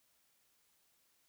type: silence
effects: white hiss -74 dBFS RMS until 1.28 s